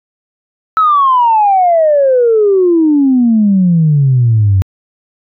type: exponential sweep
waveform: sine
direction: down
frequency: 1315 to 92.5 Hz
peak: -5 dBFS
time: 0.77-4.62 s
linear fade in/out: 0 ms
effects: tanh soft clip ceiling -1 dBFS